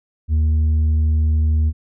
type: tone with tanh clipping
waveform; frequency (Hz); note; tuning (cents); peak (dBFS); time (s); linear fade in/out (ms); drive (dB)
triangle; 77.78; D#2; 0; -14; 0.28-1.73; 50; 8
effects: none